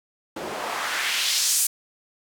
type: noise with band-pass filter sweep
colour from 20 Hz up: white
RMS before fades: -25 dBFS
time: 0.36-1.67 s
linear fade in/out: 5 ms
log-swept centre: 360 to 9600 Hz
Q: 1.3
effects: none